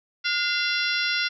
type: harmonic tone with a mistuned harmonic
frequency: 687 Hz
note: F5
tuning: 29 cents flat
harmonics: 2 / 3 / 4 / 5 / 6 / 7 / 8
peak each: -27 / -29 / -30 / -31 / -32 / -32 / -33 dBFS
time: 0.24-1.29 s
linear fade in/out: 20 ms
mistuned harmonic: 2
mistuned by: +70 cents
effects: none